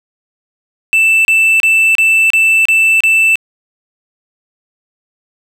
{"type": "tone bursts", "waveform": "triangle", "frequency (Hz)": 2653, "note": "E7", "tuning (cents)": 10, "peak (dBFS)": -5, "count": 7, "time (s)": [0.93, 3.356], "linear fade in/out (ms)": 0, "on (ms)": 320, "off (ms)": 31, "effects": []}